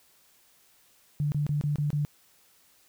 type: tone bursts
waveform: sine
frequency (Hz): 147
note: D3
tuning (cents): +2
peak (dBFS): -24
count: 6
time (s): 1.2-2.05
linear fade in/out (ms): 0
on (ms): 120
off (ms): 26
effects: white hiss -62 dBFS RMS until 2.88 s